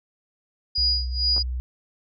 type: tone with tremolo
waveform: sine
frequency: 4900 Hz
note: D#8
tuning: 27 cents flat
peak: -18 dBFS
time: 0.75-1.43 s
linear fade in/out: 10 ms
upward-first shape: sine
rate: 2.2 Hz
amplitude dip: 95%
type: tone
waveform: sine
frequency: 62.4 Hz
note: B1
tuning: 19 cents sharp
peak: -25 dBFS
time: 0.78-1.6 s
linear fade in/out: 0 ms
type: clicks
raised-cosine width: 1 ms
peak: -23 dBFS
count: 2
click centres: 1.365 / 1.38 s
effects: none